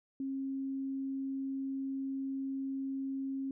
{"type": "tone", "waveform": "sine", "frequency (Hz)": 270, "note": "C#4", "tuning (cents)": -45, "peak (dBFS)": -34, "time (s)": [0.2, 3.51], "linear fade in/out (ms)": 2, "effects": []}